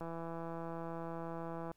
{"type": "click train", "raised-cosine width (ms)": 1, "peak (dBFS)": -30, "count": 284, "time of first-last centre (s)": [0.01, 1.715], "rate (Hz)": 166, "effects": ["pink hiss -75 dBFS RMS until 1.76 s"]}